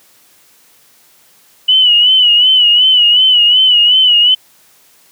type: tone with vibrato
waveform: sine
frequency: 2960 Hz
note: F#7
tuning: in tune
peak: -5 dBFS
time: 1.68-4.35 s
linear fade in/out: 10 ms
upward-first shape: sine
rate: 2.7 Hz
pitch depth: 67 cents each way
effects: white hiss -48 dBFS RMS until 5.11 s + high-pass 100 Hz 12 dB/octave